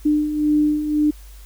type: beating tone pair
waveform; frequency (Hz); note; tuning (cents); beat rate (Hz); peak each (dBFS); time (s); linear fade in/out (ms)
sine; 298.5 / 300.4; D4 / D4; +28 / +39; 1.9; -23 / -16; 0.05-1.11; 10
effects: added 50 Hz sine -38 dBFS peak until 1.45 s + white hiss -50 dBFS RMS until 1.45 s